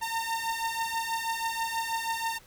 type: beating tone pair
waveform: sawtooth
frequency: 907 / 913.2 Hz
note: A#5 / A#5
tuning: -48 / -36 cents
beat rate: 6.2 Hz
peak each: -29 / -28 dBFS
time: 0.01-2.39 s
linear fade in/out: 20 ms
effects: pink hiss -56 dBFS RMS until 2.46 s